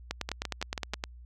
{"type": "two click trains", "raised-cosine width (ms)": 0.2, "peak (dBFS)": [-16, -14], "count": [5, 10], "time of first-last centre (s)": [[0.29, 0.94], [0.11, 1.039]], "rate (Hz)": [6.15, 9.69], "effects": ["added 60 Hz sine -46 dBFS peak until 1.25 s"]}